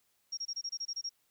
sine tone bursts, 5588 Hz, F8, in tune, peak -34 dBFS, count 10, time 0.32-1.094 s, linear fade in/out 10 ms, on 54 ms, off 26 ms, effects white hiss -74 dBFS RMS until 1.3 s

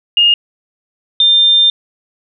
sine tone pair in turn, 2840 / 3600 Hz, F7 / A7, +28 / +39 cents, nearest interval major third, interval 411 cents, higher second, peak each -6 dBFS, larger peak neither, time 0.17-0.34 / 1.2-1.7 s, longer second, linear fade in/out 2 ms, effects none

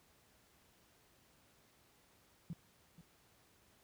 sine tone with echo, 168.2 Hz, E3, 35 cents sharp, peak -40 dBFS, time 2.5-2.53 s, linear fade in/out 0 ms, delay 480 ms, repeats 1, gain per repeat -14 dB, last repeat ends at 3.01 s, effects pink hiss -69 dBFS RMS until 3.83 s + high-pass 60 Hz 12 dB/octave

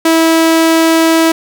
sawtooth tone, 325.8 Hz, E4, 20 cents flat, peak -3 dBFS, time 0.05-1.32 s, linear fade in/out 5 ms, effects none

